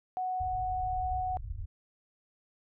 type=tone; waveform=sine; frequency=740 Hz; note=F#5; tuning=in tune; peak=-30 dBFS; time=0.17-1.37 s; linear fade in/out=0 ms
type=low-pass noise; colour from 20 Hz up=white; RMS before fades=-39 dBFS; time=0.4-1.66 s; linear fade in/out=10 ms; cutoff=100 Hz; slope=48 dB/octave
effects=none